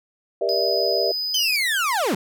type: chord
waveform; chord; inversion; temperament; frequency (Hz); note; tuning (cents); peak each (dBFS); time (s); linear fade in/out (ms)
sine; E half-diminished seventh; first; just; 395.6 / 474.7 / 593.3 / 659.3; G4 / Bb4 / D5 / E5; +16 / +31 / +18 / 0; -25; 0.41-1.12; 5
type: tone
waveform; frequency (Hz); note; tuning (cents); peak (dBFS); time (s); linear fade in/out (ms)
triangle; 4992; D#8; +5; -22; 0.49-1.56; 0
type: linear sweep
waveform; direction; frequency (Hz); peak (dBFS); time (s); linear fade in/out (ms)
30% pulse; down; 3147 to 153.9; -17; 1.34-2.15; 5
effects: none